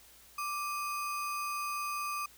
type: tone with sample-and-hold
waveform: sine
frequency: 1174.7 Hz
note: D6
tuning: in tune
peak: -33 dBFS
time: 0.38-2.26 s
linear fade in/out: 5 ms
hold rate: 3675 Hz
effects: added 60 Hz sine -68 dBFS peak until 2.37 s + white hiss -58 dBFS RMS until 2.37 s

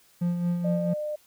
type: tone with tremolo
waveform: triangle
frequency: 174.5 Hz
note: F3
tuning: 1 cent flat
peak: -20 dBFS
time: 0.21-0.94 s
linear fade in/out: 10 ms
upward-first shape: sine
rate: 4.5 Hz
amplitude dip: 45%
type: tone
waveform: sine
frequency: 602 Hz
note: D5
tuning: 43 cents sharp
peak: -28 dBFS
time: 0.64-1.16 s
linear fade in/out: 10 ms
effects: white hiss -60 dBFS RMS until 1.26 s

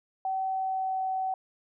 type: tone with pitch glide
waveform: sine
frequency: 763 to 757.7 Hz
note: G5 to F#5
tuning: -47 to +41 cents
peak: -27 dBFS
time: 0.25-1.34 s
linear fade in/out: 2 ms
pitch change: -12 cents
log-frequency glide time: 0.46-1.04 s
effects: none

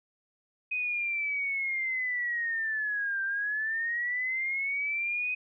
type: linear two-way sweep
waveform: sine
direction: down then up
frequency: 2513 to 1568 to 2513 Hz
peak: -28 dBFS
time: 0.71-5.35 s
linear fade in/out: 10 ms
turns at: 3.23 s
effects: none

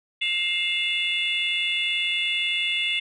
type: tone cluster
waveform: sine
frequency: 2117 / 2686 / 2864 / 3476 Hz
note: C7 / E7 / F7 / A7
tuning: +20 / +32 / +43 / -22 cents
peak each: -27 dBFS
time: 0.21-3 s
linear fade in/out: 10 ms
effects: tanh soft clip ceiling -15 dBFS

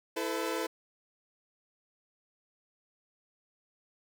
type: chord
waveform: sawtooth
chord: E suspended fourth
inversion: none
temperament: equal with one note detuned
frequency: 329.6 / 440 / 506 Hz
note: E4 / A4 / B4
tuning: 0 / 0 / +42 cents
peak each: -32 dBFS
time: 0.16-0.67 s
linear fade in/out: 10 ms
effects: none

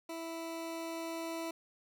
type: tone with level ramp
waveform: 20% pulse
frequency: 329.6 Hz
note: E4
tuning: in tune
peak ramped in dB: -35 to -32 dBFS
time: 0.09-1.51 s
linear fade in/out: 5 ms
effects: none

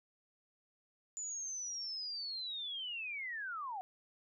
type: linear sweep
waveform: sine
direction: down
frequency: 7040 to 720 Hz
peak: -39 dBFS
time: 1.17-3.81 s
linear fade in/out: 0 ms
effects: none

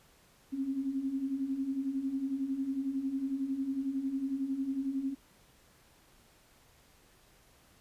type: beating tone pair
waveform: sine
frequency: 261.6 / 272.6 Hz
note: C4 / C#4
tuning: 0 / -29 cents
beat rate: 11 Hz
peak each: -38 / -32 dBFS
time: 0.52-5.15 s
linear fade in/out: 20 ms
effects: pink hiss -63 dBFS RMS until 7.8 s + resampled to 32000 Hz

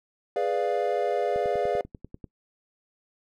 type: chord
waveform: triangle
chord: G# diminished seventh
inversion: none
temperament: equal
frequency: 415.3 / 493.9 / 587.3 / 698.5 Hz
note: G#4 / B4 / D5 / F5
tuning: 0 / 0 / 0 / 0 cents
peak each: -27 dBFS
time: 0.36-1.81 s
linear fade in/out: 2 ms
type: click train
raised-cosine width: 3 ms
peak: -27 dBFS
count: 10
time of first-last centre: 1.36-2.242 s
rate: 10.2 Hz
effects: noise-tail reverb RT60 0.1 s tail -22 dB re dry

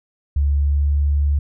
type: tone with pitch glide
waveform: sine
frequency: 71.3 to 72.09 Hz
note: C#2 to D2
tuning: +49 to -32 cents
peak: -14 dBFS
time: 0.36-1.39 s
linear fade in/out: 5 ms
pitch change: +19 cents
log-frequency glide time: 0.55-0.92 s
effects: none

